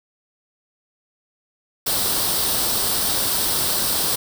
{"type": "noise with comb filter", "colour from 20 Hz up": "white", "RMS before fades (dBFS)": -21, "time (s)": [1.86, 4.16], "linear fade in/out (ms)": 10, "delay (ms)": 0.22, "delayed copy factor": 0.55, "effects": []}